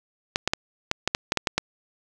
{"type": "clicks", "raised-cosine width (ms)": 0.2, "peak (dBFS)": -4, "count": 10, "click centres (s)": [0.359, 0.476, 0.535, 0.914, 1.076, 1.149, 1.321, 1.373, 1.472, 1.58], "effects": []}